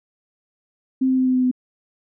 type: tone with pitch steps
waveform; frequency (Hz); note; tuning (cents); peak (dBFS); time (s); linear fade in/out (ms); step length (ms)
sine; 261.6 / 259.8 / 258 / 256.2 / 254.4 / 252.7; C4 / C4 / C4 / C4 / C4 / B3; 0 / -12 / -24 / -36 / -48 / +40; -15; 1.01-1.514; 10; 84
effects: none